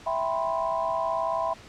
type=chord; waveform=sine; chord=C major seventh; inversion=first; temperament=equal; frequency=659.3 / 784 / 987.8 / 1046.5 Hz; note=E5 / G5 / B5 / C6; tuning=0 / 0 / 0 / 0 cents; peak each=-28 / -33 / -29 / -33 dBFS; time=0.06-1.54 s; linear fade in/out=10 ms; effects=pink hiss -48 dBFS RMS until 1.68 s + low-pass 6000 Hz 12 dB/octave